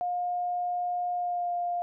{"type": "tone with pitch glide", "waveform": "sine", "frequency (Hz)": [712, 702.6], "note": ["F5", "F5"], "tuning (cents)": [33, 10], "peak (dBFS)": -27, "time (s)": [0.01, 1.82], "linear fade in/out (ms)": 0, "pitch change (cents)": -23, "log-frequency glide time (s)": [1.14, 1.51], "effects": []}